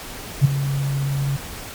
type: tone with ADSR envelope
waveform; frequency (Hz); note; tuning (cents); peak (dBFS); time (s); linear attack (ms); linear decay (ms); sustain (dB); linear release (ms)
sine; 138.59; C#3; 0; -6; 0.41-1.37; 38; 14; -13; 13
effects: pink hiss -34 dBFS RMS until 1.74 s + MP3 96 kbps